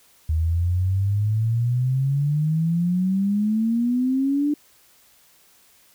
sine exponential sweep, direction up, 77.78 to 297.8 Hz, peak -18 dBFS, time 0.29-4.54 s, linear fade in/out 5 ms, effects white hiss -56 dBFS RMS until 5.94 s

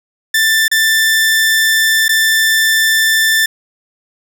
sawtooth tone with dropouts, 1773 Hz, A6, 13 cents sharp, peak -6 dBFS, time 0.34-3.46 s, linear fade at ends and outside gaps 5 ms, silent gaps 0.681-0.714 / 2.082-2.091 s, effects none

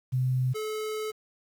sine / square tone pair in turn, 128.3 / 431.5 Hz, C3 / A4, -34 / -34 cents, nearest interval octave + major sixth, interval 2100 cents, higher second, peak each -23 / -31 dBFS, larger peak first, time 0.12-0.54 / 0.54-1.12 s, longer second, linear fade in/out 20 ms, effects 9-bit

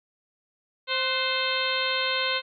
harmonic tone with a mistuned harmonic, 523 Hz, C5, 1 cent flat, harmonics 1 / 2 / 3 / 4 / 5 / 6 / 7 / 8, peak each -32 / -32 / -32 / -32 / -32 / -32 / -32 / -32 dBFS, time 0.87-2.42 s, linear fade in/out 50 ms, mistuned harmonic 3, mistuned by -62 cents, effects none

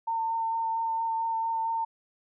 sine tone with vibrato, 906 Hz, A#5, 50 cents flat, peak -26 dBFS, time 0.07-1.85 s, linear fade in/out 10 ms, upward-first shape sine, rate 4.4 Hz, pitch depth 12 cents each way, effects none

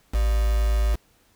sine tone with quantisation, 54.3 Hz, A1, 22 cents flat, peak -18 dBFS, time 0.13-0.96 s, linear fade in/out 20 ms, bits 5, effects pink hiss -61 dBFS RMS until 1.35 s

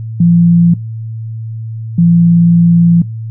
sine tone pair in turn, 171.1 / 170.46 Hz, F3 / F3, -35 / -42 cents, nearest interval unison, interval 7 cents, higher first, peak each -4 dBFS, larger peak neither, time 0.2-0.74 / 1.98-3.02 s, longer second, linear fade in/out 5 ms, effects noise-tail reverb RT60 0.3 s tail -25 dB re dry + added 112 Hz sine -19 dBFS peak until 3.3 s

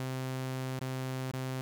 sawtooth tone with dropouts, 130.3 Hz, C3, 7 cents flat, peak -30 dBFS, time 0-1.61 s, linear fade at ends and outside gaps 0 ms, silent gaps 0.792-0.812 / 1.314-1.336 s, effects 11-bit

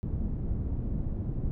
pink low-pass noise, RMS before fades -31 dBFS, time 0.03-1.51 s, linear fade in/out 0 ms, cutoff 200 Hz, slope 12 dB/octave, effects none

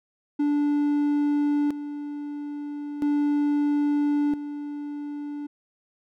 triangle tone with tremolo, 291.6 Hz, D4, 12 cents flat, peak -18 dBFS, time 0.39-5.47 s, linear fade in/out 10 ms, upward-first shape square, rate 0.38 Hz, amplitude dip 70%, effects none

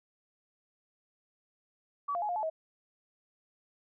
sine tone with pitch steps, 1142 / 696 / 840 / 707 / 863 / 638 Hz, D6 / F5 / G#5 / F5 / A5 / D#5, -49 / -6 / +19 / +21 / -34 / +43 cents, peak -30 dBFS, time 2.08-2.5 s, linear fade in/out 10 ms, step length 70 ms, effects none

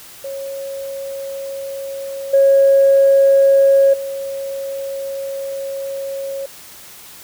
sine tone with level steps, 548 Hz, C#5, 20 cents flat, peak -24 / -7 / -22 dBFS, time 0.24-6.46 s, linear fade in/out 5 ms, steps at 2.33 / 3.93 s, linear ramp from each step 10 ms, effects tanh soft clip ceiling -3 dBFS + white hiss -39 dBFS RMS until 7.23 s

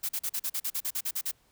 blue noise bursts, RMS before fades -31 dBFS, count 13, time 0.03-1.315 s, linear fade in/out 10 ms, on 61 ms, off 41 ms, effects pink hiss -66 dBFS RMS until 1.51 s

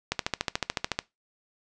click train, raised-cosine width 0.2 ms, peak -8 dBFS, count 13, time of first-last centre 0.12-0.99 s, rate 13.8 Hz, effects noise-tail reverb RT60 0.2 s tail -21 dB re dry + resampled to 22050 Hz

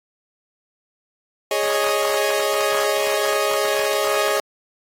sawtooth chord, Ab suspended fourth, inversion none, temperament equal, 415.3 / 554.4 / 622.3 Hz, Ab4 / Db5 / Eb5, 0 / 0 / 0 cents, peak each -19 dBFS, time 1.51-4.4 s, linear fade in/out 2 ms, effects AAC 48 kbps

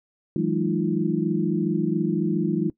sine tone cluster, 163.6 / 186.6 / 210.9 / 308.6 / 343 Hz, E3 / F#3 / G#3 / D#4 / F4, -13 / +15 / +27 / -14 / -31 cents, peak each -27 dBFS, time 0.36-2.7 s, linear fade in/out 2 ms, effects noise-tail reverb RT60 0.1 s tail -20 dB re dry

